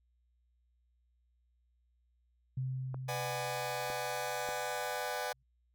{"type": "tone with exponential decay", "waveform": "sine", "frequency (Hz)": 130, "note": "C3", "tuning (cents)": -11, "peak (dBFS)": -32, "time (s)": [2.57, 5.43], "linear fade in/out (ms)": 5, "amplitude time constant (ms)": 620}
{"type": "clicks", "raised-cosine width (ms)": 1, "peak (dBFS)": -30, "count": 3, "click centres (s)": [2.944, 3.901, 4.489]}
{"type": "chord", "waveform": "sawtooth", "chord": "G# half-diminished seventh", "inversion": "first", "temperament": "just", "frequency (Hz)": [498.4, 598, 747.5, 830.6], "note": ["B4", "D5", "F#5", "G#5"], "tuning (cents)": [16, 31, 17, 0], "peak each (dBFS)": -37, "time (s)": [3.08, 5.33], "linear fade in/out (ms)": 10}
{"effects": ["added 60 Hz sine -70 dBFS peak until 5.74 s"]}